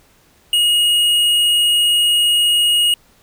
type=tone with hard clipping; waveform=triangle; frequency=2877 Hz; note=F#7; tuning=49 cents flat; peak=-13 dBFS; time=0.53-2.94 s; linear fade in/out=2 ms; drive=12 dB; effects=pink hiss -53 dBFS RMS until 3.22 s